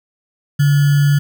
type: tone with sample-and-hold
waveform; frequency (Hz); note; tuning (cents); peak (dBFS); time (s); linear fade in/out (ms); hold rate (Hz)
sine; 143.8; D3; -36; -9; 0.59-1.19; 10; 1575
effects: none